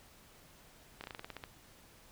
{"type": "slowing click train", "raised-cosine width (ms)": 0.3, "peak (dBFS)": -27, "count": 10, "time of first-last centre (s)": [1.01, 1.438], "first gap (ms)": 29, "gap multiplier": 1.12, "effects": ["pink hiss -60 dBFS RMS until 2.11 s"]}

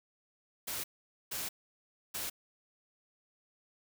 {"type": "noise bursts at uneven times", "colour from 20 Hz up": "white", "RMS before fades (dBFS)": -38, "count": 3, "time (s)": [[0.67, 0.84], [1.31, 1.49], [2.14, 2.3]], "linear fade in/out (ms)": 10, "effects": []}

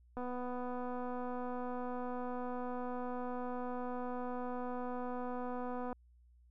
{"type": "click train", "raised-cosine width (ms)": 1, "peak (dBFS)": -29, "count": 1429, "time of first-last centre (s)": [0.17, 5.928], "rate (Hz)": 248, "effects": ["added 60 Hz sine -61 dBFS peak until 6.5 s"]}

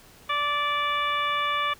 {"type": "harmonic tone", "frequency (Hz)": 583, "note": "D5", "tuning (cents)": -13, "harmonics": [1, 2, 3, 4, 5, 6], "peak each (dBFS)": [-37, -25, -33, -31, -35, -34], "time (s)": [0.29, 1.74], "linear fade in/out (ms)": 10, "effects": ["pink hiss -52 dBFS RMS until 1.79 s"]}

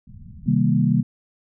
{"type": "low-pass noise", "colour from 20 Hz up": "pink", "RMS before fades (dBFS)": -41, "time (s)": [0.07, 0.61], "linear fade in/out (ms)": 5, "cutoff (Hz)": 230, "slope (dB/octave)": 96}
{"type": "chord", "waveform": "sine", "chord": "C minor seventh", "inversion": "none", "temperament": "equal with one note detuned", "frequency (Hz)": [130.81, 157.19, 196, 233.1], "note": ["C3", "Eb3", "G3", "Bb3"], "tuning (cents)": [0, 18, 0, 0], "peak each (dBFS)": -21, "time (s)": [0.46, 1.03], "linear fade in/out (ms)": 20}
{"effects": []}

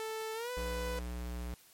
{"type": "tone with pitch glide", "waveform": "sawtooth", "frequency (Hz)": [440.7, 497.5], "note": ["A4", "B4"], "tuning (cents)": [3, 13], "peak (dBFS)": -33, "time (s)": [0, 0.99], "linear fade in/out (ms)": 0, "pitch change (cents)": 210, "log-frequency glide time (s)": [0.34, 0.51]}
{"type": "tone", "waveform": "square", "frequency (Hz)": 60.5, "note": "B1", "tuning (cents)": -35, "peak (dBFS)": -38, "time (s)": [0.57, 1.54], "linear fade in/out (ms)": 0}
{"effects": ["white hiss -61 dBFS RMS until 1.73 s", "MP3 64 kbps"]}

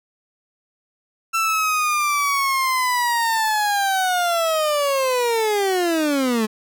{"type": "linear sweep", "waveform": "30% pulse", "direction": "down", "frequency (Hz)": [1343, 210.6], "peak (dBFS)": -15, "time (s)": [1.33, 6.47], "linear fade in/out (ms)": 20, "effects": []}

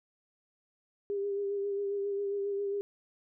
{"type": "tone with vibrato", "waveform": "sine", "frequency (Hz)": 401.1, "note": "G4", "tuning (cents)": 40, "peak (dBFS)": -30, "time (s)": [1.1, 2.81], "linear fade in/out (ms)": 0, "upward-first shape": "sine", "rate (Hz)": 7.4, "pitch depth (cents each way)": 26, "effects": []}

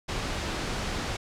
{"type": "noise", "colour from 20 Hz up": "pink", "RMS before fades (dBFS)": -31, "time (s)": [0.08, 1.17], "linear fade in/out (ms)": 10, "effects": ["low-pass 6000 Hz 12 dB/octave"]}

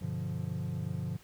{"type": "chord", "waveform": "triangle", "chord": "G dominant seventh", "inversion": "none", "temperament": "equal", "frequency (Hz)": [98, 123.47, 146.83, 174.61], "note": ["G2", "B2", "D3", "F3"], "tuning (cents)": [0, 0, 0, 0], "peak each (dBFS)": [-37, -37, -36, -36], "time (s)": [0.01, 1.17], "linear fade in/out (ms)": 10, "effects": ["pink hiss -59 dBFS RMS until 1.23 s"]}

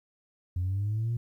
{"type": "linear sweep", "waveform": "sine", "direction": "up", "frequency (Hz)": [87.31, 120], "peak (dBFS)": -25, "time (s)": [0.56, 1.17], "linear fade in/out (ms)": 5, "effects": ["tanh soft clip ceiling -24 dBFS", "11-bit"]}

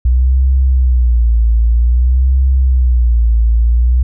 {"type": "tone with vibrato", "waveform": "sine", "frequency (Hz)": 60.9, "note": "B1", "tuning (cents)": -24, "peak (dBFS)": -7, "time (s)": [0.05, 4.03], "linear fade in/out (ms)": 5, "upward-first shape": "sine", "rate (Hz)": 0.52, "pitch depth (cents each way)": 130, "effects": []}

